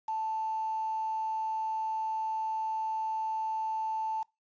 sine tone with quantisation, 880 Hz, A5, in tune, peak -30 dBFS, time 0.08-4.23 s, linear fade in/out 5 ms, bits 8, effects noise-tail reverb RT60 0.2 s tail -23 dB re dry + resampled to 16000 Hz

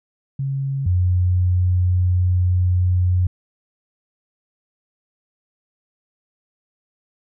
sine tone pair in turn, 136.6 / 90.33 Hz, C#3 / F#2, -25 / -41 cents, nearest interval perfect fifth, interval 716 cents, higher first, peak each -20 / -14 dBFS, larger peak second, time 0.39-0.86 / 0.86-3.27 s, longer second, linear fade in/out 5 ms, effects none

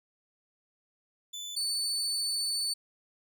30% pulse tone pair in turn, 3500 / 4493 Hz, A7 / C#8, -10 / +23 cents, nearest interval major third, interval 433 cents, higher second, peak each -35 / -26 dBFS, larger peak second, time 1.33-1.56 / 1.56-2.74 s, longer second, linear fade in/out 10 ms, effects none

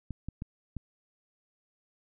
clicks, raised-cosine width 5 ms, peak -24 dBFS, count 4, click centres 0.107 / 0.286 / 0.421 / 0.767 s, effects none

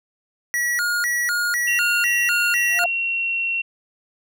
square tone with vibrato, 1661.2 Hz, G#6, in tune, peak -20 dBFS, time 0.54-2.84 s, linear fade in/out 0 ms, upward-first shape square, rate 2 Hz, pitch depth 260 cents each way
sine tone with pitch glide, 2751 to 2727 Hz, F7 to F7, -27 to -42 cents, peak -20 dBFS, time 1.67-3.62 s, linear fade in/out 10 ms, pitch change -15 cents, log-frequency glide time 1.93-3.48 s
sine tone with exponential growth, 698.5 Hz, F5, in tune, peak -16 dBFS, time 2.67-2.86 s, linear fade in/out 5 ms, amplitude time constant 40 ms
effects none

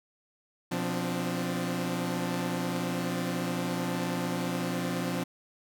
sawtooth tone cluster, 123 / 176.1 / 259.4 / 293.7 Hz, B2 / F3 / C4 / D4, -7 / +15 / -15 / 0 cents, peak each -35 / -28 / -31 / -33 dBFS, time 0.71-5.24 s, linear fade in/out 10 ms, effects none

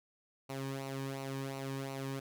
sawtooth tone with flanger, 135.5 Hz, C#3, 39 cents flat, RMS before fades -40 dBFS, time 0.49-2.2 s, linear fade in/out 10 ms, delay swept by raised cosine 0.59 to 1.49 ms, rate 2.8 Hz, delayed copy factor -0.65, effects none

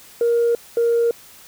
sine tone pair in turn, 470 / 467.9 Hz, A#4 / A#4, +14 / +6 cents, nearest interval unison, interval 8 cents, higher first, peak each -13 dBFS, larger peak neither, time 0.21-0.55 / 0.77-1.11 s, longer neither, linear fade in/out 2 ms, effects tanh soft clip ceiling -11 dBFS + white hiss -45 dBFS RMS until 1.47 s

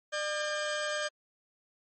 sawtooth tone pair together, 601 / 1605.7 Hz, D5 / G6, +40 / +41 cents, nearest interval octave + perfect fourth, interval 1701 cents, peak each -29 / -31 dBFS, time 0.12-1.09 s, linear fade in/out 20 ms, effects MP3 32 kbps

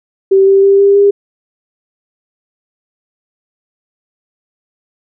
sine tone with pitch steps, 387.2 / 391 / 394.9 / 398.8 / 402.7 Hz, G4 / G4 / G4 / G4 / G4, -21 / -4 / +13 / +30 / +47 cents, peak -4 dBFS, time 0.31-1.11 s, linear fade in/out 10 ms, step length 160 ms, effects none

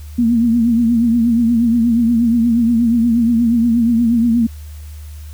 sine tone with vibrato, 233.1 Hz, A#3, in tune, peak -10 dBFS, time 0.18-4.47 s, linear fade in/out 10 ms, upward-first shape triangle, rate 8.4 Hz, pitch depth 81 cents each way, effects added 75 Hz sine -29 dBFS peak until 5.33 s + white hiss -46 dBFS RMS until 5.33 s

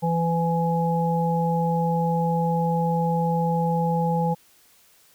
harmonic tone, 167.2 Hz, E3, 25 cents sharp, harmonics 1 / 3 / 5, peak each -22 / -27 / -25 dBFS, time 0.02-4.35 s, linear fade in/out 20 ms, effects white hiss -57 dBFS RMS until 5.14 s

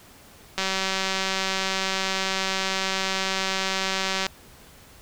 click train, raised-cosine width 0.2 ms, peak -8 dBFS, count 705, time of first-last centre 0.58-4.266 s, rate 191 Hz, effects pink hiss -50 dBFS RMS until 5.01 s

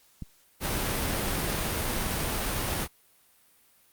clicks, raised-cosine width 5 ms, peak -24 dBFS, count 5, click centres 0.223 / 1.053 / 1.486 / 1.546 / 1.729 s
pink noise, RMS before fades -29 dBFS, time 0.6-2.88 s, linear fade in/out 50 ms
effects white hiss -62 dBFS RMS until 3.92 s + Opus 48 kbps

